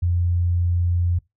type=tone; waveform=sine; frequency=87.31 Hz; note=F2; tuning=in tune; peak=-17 dBFS; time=0.02-1.19 s; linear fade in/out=10 ms; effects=noise-tail reverb RT60 0.2 s tail -23 dB re dry